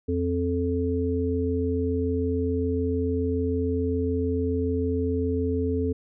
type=harmonic tone; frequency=87.31 Hz; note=F2; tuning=in tune; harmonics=1 / 3 / 5; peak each=-27 / -27 / -27 dBFS; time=0.08-5.93 s; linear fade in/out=10 ms; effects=none